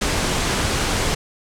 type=low-pass noise; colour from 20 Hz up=pink; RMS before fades=-21 dBFS; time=0.01-1.15 s; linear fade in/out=10 ms; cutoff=9200 Hz; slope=24 dB/octave; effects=none